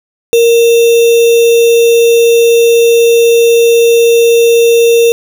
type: tone with sample-and-hold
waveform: sine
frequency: 466.1 Hz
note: A#4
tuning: in tune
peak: -3 dBFS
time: 0.33-5.12 s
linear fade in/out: 0 ms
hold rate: 3150 Hz
effects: none